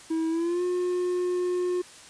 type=tone with pitch glide; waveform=triangle; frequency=323.6 to 359.1 Hz; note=E4 to F4; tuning=-32 to +48 cents; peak=-22 dBFS; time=0.1-1.82 s; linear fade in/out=10 ms; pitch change=+180 cents; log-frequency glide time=0.29-0.63 s; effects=white hiss -48 dBFS RMS until 2.09 s + resampled to 22050 Hz